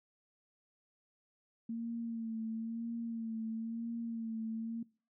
sine tone with vibrato, 227.6 Hz, A#3, 41 cents flat, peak -36 dBFS, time 1.69-4.83 s, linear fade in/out 5 ms, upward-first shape sine, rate 1 Hz, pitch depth 37 cents each way, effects noise-tail reverb RT60 0.4 s tail -23 dB re dry

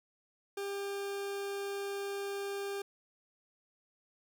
40% pulse tone, 398.9 Hz, G4, 30 cents sharp, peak -35 dBFS, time 0.57-2.82 s, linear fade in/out 5 ms, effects none

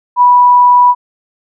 sine tone, 982 Hz, B5, 10 cents flat, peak -3 dBFS, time 0.16-0.95 s, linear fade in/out 50 ms, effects none

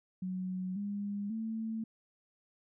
sine tone with pitch steps, 185 / 202.9 / 222.6 Hz, F#3 / G#3 / A3, 0 / -40 / +20 cents, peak -34 dBFS, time 0.22-1.84 s, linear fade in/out 5 ms, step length 540 ms, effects none

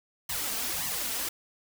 white noise with flanger, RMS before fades -32 dBFS, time 0.29-1.29 s, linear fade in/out 5 ms, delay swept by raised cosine 0.97 to 4.47 ms, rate 1.8 Hz, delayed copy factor +0.85, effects none

